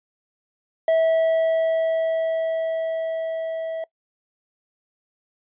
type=tone with level ramp; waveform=triangle; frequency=650 Hz; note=E5; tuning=24 cents flat; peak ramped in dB=-13 to -24 dBFS; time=0.88-3.84 s; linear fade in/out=2 ms; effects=noise-tail reverb RT60 0.1 s tail -22 dB re dry + resampled to 8000 Hz